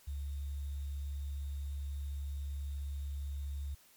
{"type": "tone with sample-and-hold", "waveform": "sine", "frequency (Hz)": 70.7, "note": "C#2", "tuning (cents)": 35, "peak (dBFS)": -36, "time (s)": [0.07, 3.75], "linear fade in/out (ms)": 10, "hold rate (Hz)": 3675, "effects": ["white hiss -63 dBFS RMS until 3.96 s", "MP3 96 kbps"]}